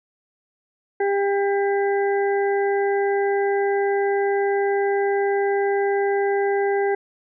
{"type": "harmonic tone", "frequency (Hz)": 399.3, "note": "G4", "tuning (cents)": 32, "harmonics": [1, 2, 4, 5], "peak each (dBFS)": [-19, -25, -31, -33], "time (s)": [1, 6.95], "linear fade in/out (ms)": 5, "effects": []}